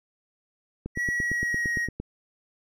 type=click train; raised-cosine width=3 ms; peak=-19 dBFS; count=11; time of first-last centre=0.86-2 s; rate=8.77 Hz
type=tone with pitch glide; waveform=triangle; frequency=1927 to 1887.3 Hz; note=B6 to A#6; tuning=-43 to +21 cents; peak=-23 dBFS; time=0.95-1.89 s; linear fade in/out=50 ms; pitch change=-36 cents; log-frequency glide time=1.08-1.73 s
effects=none